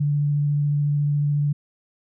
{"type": "tone with vibrato", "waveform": "sine", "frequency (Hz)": 145.7, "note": "D3", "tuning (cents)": -13, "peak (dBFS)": -18, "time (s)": [0, 1.53], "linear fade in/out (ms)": 10, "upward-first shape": "sine", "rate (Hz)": 14, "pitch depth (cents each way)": 11, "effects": []}